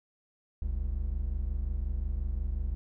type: tone pair together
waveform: triangle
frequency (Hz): 43.69 / 69.3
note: F1 / C#2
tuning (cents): +1 / 0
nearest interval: minor sixth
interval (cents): 799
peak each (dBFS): -30 / -30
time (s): 0.62-2.75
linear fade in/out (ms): 0
effects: none